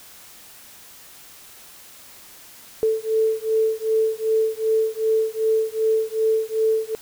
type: beating tone pair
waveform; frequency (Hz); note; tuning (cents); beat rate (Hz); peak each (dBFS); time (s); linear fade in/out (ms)
sine; 440 / 442.6; A4 / A4; 0 / +10; 2.6; -21; 2.83-6.95; 0
effects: white hiss -45 dBFS RMS until 7.01 s